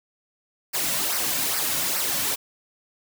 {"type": "noise with flanger", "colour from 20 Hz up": "white", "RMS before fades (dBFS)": -25, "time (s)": [0.73, 2.36], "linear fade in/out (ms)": 20, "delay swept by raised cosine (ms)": [0.28, 2.48], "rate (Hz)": 2.4, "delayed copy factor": -0.6, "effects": []}